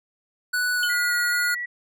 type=tone with pitch glide; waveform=square; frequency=1480 to 1438.7 Hz; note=F#6 to F#6; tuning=0 to -49 cents; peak=-22 dBFS; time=0.53-1.55 s; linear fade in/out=10 ms; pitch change=-49 cents; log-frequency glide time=0.75-0.9 s
type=tone with exponential decay; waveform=sine; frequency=3039 Hz; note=F#7; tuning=46 cents sharp; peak=-21 dBFS; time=0.83-0.97 s; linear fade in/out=2 ms; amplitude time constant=29 ms
type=tone with vibrato; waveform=sine; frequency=1955 Hz; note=B6; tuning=18 cents flat; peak=-27 dBFS; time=0.89-1.66 s; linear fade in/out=10 ms; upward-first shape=square; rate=2.3 Hz; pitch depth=14 cents each way
effects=none